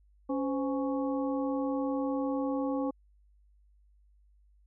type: harmonic tone with a mistuned harmonic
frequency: 277.2 Hz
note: C#4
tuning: in tune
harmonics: 1 / 2 / 3 / 4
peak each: -30 / -34 / -40 / -42 dBFS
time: 0.29-2.91 s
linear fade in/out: 10 ms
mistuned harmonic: 2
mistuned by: -120 cents
effects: added 50 Hz sine -60 dBFS peak until 4.66 s